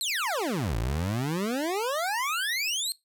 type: exponential two-way sweep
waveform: 25% pulse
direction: down then up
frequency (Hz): 4326 to 52.2 to 4326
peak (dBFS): -23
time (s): 0.01-2.92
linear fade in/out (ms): 0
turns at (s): 0.77
effects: noise-tail reverb RT60 0.2 s tail -21 dB re dry